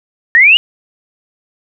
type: exponential sweep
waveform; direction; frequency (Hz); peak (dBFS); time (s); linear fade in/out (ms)
sine; up; 1803 to 2960; -3; 0.35-0.57; 0
effects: none